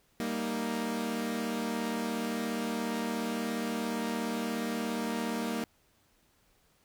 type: chord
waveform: sawtooth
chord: Eb major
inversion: first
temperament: equal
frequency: 196 / 233.1 / 311.1 Hz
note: G3 / Bb3 / Eb4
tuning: 0 / 0 / 0 cents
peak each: -34 / -29 / -35 dBFS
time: 0.2-5.64 s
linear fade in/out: 0 ms
effects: pink hiss -68 dBFS RMS until 6.84 s